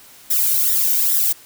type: noise with flanger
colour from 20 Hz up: violet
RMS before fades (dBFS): -17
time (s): 0.3-1.33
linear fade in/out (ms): 10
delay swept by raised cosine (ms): 0.54 to 1.37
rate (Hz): 2.4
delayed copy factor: +0.75
effects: white hiss -45 dBFS RMS until 1.45 s